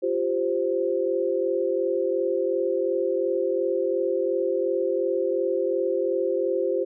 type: chord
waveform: sine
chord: F suspended second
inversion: none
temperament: equal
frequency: 349.2 / 392 / 523.3 Hz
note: F4 / G4 / C5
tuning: 0 / 0 / 0 cents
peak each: -27 / -26 / -25 dBFS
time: 0.02-6.85 s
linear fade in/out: 20 ms
effects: none